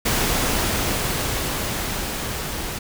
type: noise with level ramp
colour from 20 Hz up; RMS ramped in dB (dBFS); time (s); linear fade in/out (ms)
pink; -20 to -29; 0.05-2.79; 10
effects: none